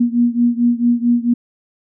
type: beating tone pair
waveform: sine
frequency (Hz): 237.4 / 241.9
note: A#3 / B3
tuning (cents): +32 / -36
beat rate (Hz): 4.5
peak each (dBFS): -14 / -16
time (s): 0-1.34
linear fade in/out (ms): 10
effects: none